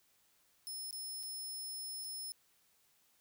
15% pulse tone with dropouts, 5250 Hz, E8, 8 cents flat, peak -36 dBFS, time 0.67-2.32 s, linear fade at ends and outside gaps 0 ms, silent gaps 0.909-0.928 / 1.23-1.234 / 2.041-2.045 s, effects white hiss -72 dBFS RMS until 3.2 s

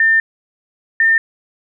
sine tone pair in turn, 1800 / 1807.4 Hz, A6 / A6, +39 / +46 cents, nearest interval unison, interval 7 cents, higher second, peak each -9 dBFS, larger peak neither, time 0-0.2 / 1-1.18 s, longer first, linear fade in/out 2 ms, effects none

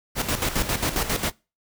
pink noise with tremolo, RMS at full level -23 dBFS, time 0.15-1.32 s, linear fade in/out 50 ms, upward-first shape square, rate 7.4 Hz, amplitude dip 65%, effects noise-tail reverb RT60 0.3 s tail -25 dB re dry

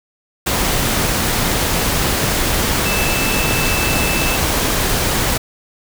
sine tone in noise, 2637 Hz, E7, in tune, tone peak -22 dBFS, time 2.85-4.37 s, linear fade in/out 10 ms, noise pink, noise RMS -17 dBFS, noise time 0.46-5.38 s, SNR -8 dB, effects none

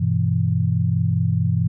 sine chord, E minor, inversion first, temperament equal with one note detuned, 98.74 / 123.47 / 164.81 Hz, G2 / B2 / E3, +13 / 0 / 0 cents, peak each -21 dBFS, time 0-1.68 s, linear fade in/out 10 ms, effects none

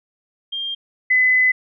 sine tone pair in turn, 3200 / 2016 Hz, G7 / B6, +35 / +35 cents, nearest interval minor sixth, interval 800 cents, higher first, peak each -23 / -12 dBFS, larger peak second, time 0.52-0.75 / 1.1-1.52 s, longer second, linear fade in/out 10 ms, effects none

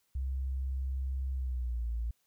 sine tone with pitch glide, 66 to 57.46 Hz, C2 to A#1, +16 to -24 cents, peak -31 dBFS, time 0.15-2.11 s, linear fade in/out 5 ms, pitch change -240 cents, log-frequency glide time 1.33-1.88 s, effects white hiss -75 dBFS RMS until 2.26 s

